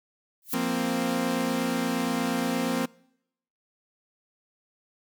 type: noise with exponential growth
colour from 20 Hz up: violet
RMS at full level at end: -26 dBFS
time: 0.42-0.54 s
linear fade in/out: 1 ms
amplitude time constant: 24 ms
type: chord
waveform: sawtooth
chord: F suspended fourth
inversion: none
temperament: equal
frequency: 174.61 / 233.1 / 261.6 Hz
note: F3 / Bb3 / C4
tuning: 0 / 0 / 0 cents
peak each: -29 / -25 / -24 dBFS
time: 0.53-2.86 s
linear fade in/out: 10 ms
effects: noise-tail reverb RT60 0.8 s tail -25 dB re dry